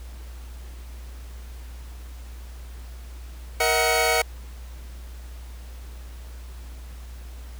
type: tone cluster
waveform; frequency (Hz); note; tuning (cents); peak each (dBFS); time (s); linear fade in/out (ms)
sawtooth; 469.7 / 638 / 746 / 2228; A#4 / D#5 / F#5 / C#7; +13 / +43 / +14 / +8; -21; 3.6-4.22; 5
effects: added 60 Hz sine -36 dBFS peak until 7.59 s + pink hiss -50 dBFS RMS until 7.59 s